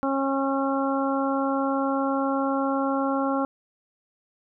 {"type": "harmonic tone", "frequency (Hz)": 272.4, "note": "C#4", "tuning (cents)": -30, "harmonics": [1, 2, 3, 4, 5], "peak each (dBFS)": [-25, -28, -30, -31, -32], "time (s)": [0.03, 3.45], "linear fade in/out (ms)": 0, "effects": []}